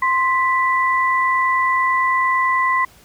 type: tone pair together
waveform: sine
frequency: 1046.5 / 1975.5 Hz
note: C6 / B6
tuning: 0 / 0 cents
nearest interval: major seventh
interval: 1100 cents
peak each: -16 / -19 dBFS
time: 0.02-2.85 s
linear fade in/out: 5 ms
effects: pink hiss -49 dBFS RMS until 3.04 s